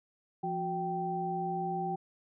sine tone cluster, 173.1 / 366.8 / 779 Hz, F3 / F#4 / G5, -15 / -15 / -11 cents, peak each -37 / -38 / -33 dBFS, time 0.43-1.96 s, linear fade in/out 10 ms, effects none

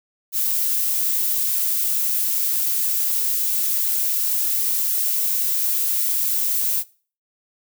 violet noise, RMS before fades -21 dBFS, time 0.32-6.84 s, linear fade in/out 50 ms, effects noise-tail reverb RT60 0.4 s tail -21 dB re dry

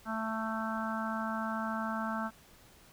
harmonic tone, 221.6 Hz, A3, 13 cents sharp, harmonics 1 / 3 / 4 / 5 / 6 / 7, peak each -36 / -41 / -40 / -42 / -39 / -42 dBFS, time 0.05-2.31 s, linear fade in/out 50 ms, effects pink hiss -59 dBFS RMS until 2.92 s

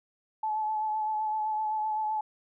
sine tone with vibrato, 862 Hz, A5, 36 cents flat, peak -27 dBFS, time 0.43-2.21 s, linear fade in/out 5 ms, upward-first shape sine, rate 7.8 Hz, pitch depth 23 cents each way, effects none

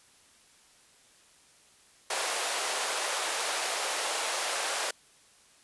pink high-pass noise, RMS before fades -31 dBFS, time 2.1-4.91 s, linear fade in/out 5 ms, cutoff 510 Hz, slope 24 dB/octave, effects white hiss -60 dBFS RMS until 5.63 s + resampled to 24000 Hz

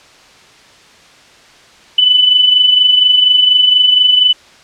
sine tone with amplitude modulation, 2995 Hz, F#7, 20 cents sharp, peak -3 dBFS, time 1.98-4.33 s, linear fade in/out 5 ms, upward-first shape sine, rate 24.2 Hz, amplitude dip 55%, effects white hiss -42 dBFS RMS until 4.63 s + low-pass 5000 Hz 12 dB/octave

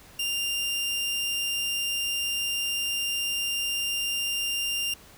sawtooth tone, 2794 Hz, F7, in tune, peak -23 dBFS, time 0.19-4.94 s, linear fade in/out 5 ms, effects pink hiss -51 dBFS RMS until 5.17 s

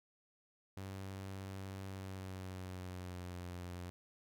sawtooth tone with pitch glide, 96.4 to 88.91 Hz, G2 to F2, -28 to +31 cents, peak -40 dBFS, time 0.77-3.9 s, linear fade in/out 0 ms, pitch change -141 cents, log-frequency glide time 1.88-3.4 s, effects none

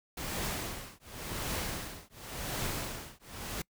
pink noise with tremolo, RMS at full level -34 dBFS, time 0.17-3.62 s, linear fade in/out 5 ms, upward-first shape triangle, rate 0.91 Hz, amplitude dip 100%, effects noise-tail reverb RT60 0.1 s tail -25 dB re dry

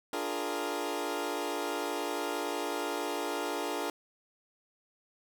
20% pulse chord, Bb dominant seventh, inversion first, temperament equal, 293.7 / 349.2 / 415.3 / 466.2 Hz, D4 / F4 / Ab4 / Bb4, 0 / 0 / 0 / 0 cents, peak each -33 dBFS, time 0.13-3.9 s, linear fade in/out 2 ms, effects none

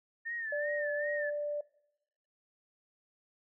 sine tone with vibrato, 1800 Hz, A6, 39 cents sharp, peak -35 dBFS, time 0.25-1.31 s, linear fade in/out 20 ms, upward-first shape sine, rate 2.6 Hz, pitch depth 81 cents each way
sine tone, 588 Hz, D5, 2 cents sharp, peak -32 dBFS, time 0.52-1.61 s, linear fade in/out 5 ms
effects noise-tail reverb RT60 0.8 s tail -21 dB re dry

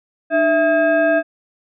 sine tone with frequency modulation, 659.3 Hz, E5, in tune, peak -12 dBFS, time 0.3-1.23 s, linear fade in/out 50 ms, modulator 961 Hz, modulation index 0.89, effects none

